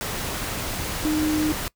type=tone in noise; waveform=sine; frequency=307.2 Hz; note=D#4; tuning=22 cents flat; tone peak=-20 dBFS; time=1.05-1.52 s; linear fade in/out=0 ms; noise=pink; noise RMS=-29 dBFS; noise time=0.01-1.68 s; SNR=+6 dB; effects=noise-tail reverb RT60 0.1 s tail -22 dB re dry